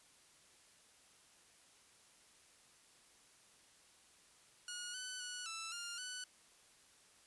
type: tone with pitch steps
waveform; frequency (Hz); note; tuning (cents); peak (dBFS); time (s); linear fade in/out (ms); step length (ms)
10% pulse; 1445 / 1503 / 1471 / 1325 / 1403 / 1493; F#6 / F#6 / F#6 / E6 / F6 / F#6; -41 / +27 / -11 / +9 / +8 / +15; -35; 4.68-6.24; 2; 260
effects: white hiss -66 dBFS RMS until 7.26 s + resampled to 24000 Hz